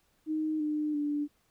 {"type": "tone with pitch steps", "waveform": "sine", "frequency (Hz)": [311.1, 301.9, 293], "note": ["D#4", "D4", "D4"], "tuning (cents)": [0, 48, -4], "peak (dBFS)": -28, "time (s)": [0.26, 1.28], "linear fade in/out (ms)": 50, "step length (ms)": 340, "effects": ["pink hiss -71 dBFS RMS until 1.5 s"]}